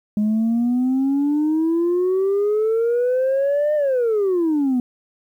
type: exponential two-way sweep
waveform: sine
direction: up then down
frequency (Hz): 207.7 to 609 to 242.1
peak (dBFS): -14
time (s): 0.17-4.8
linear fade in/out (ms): 2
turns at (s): 3.75
effects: tanh soft clip ceiling -14 dBFS + 9-bit